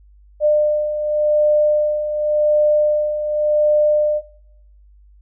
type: beating tone pair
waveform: sine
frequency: 600 / 600.89 Hz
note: D5 / D5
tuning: +37 / +40 cents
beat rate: 0.89 Hz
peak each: -21 / -14 dBFS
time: 0.4-4.22 s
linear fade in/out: 50 ms
effects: noise-tail reverb RT60 0.7 s tail -18 dB re dry + added 50 Hz sine -45 dBFS peak until 5.21 s

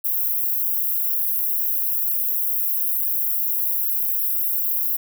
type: high-pass noise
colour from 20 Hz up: white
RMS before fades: -22 dBFS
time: 0.04-4.97 s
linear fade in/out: 10 ms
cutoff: 12000 Hz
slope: 48 dB/octave
effects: none

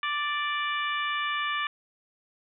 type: harmonic tone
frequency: 587.3 Hz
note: D5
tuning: in tune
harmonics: 2 / 3 / 4 / 5 / 6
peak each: -30 / -32 / -34 / -36 / -39 dBFS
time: 0.03-1.67 s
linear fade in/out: 2 ms
effects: none

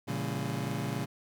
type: chord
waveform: 30% pulse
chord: A# diminished seventh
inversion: none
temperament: just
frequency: 116.54 / 139.85 / 167.82 / 201.4 Hz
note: A#2 / C#3 / E3 / G3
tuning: 0 / +16 / +31 / +47 cents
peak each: -34 / -33 / -37 / -36 dBFS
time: 0.07-1.06 s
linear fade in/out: 20 ms
effects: none

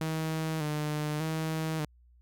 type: tone with vibrato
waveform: sawtooth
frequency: 154.8 Hz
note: D#3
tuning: 9 cents flat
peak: -26 dBFS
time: 0.01-1.85 s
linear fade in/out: 2 ms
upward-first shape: square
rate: 0.84 Hz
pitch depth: 46 cents each way
effects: added 60 Hz sine -57 dBFS peak until 2.21 s

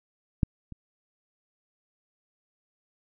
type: clicks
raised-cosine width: 5 ms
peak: -9 / -28 dBFS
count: 2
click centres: 0.432 / 0.723 s
effects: none

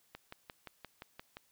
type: click train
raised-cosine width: 0.3 ms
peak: -29 dBFS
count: 8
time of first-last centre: 0.15-1.37 s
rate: 5.74 Hz
effects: white hiss -71 dBFS RMS until 1.51 s

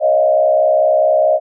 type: tone with frequency modulation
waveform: sine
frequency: 622.3 Hz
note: D#5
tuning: in tune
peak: -9 dBFS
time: 0-1.4 s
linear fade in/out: 50 ms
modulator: 64.6 Hz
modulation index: 0.95
effects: none

